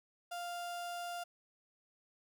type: tone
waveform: 35% pulse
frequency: 698.5 Hz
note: F5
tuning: in tune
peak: -38 dBFS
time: 0.31-1.24 s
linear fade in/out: 10 ms
effects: none